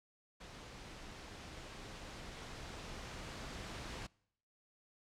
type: noise with level ramp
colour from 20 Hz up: pink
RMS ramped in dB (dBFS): -52 to -45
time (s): 0.4-4.07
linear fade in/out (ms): 10
effects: noise-tail reverb RT60 0.7 s tail -25 dB re dry + low-pass 6000 Hz 12 dB/octave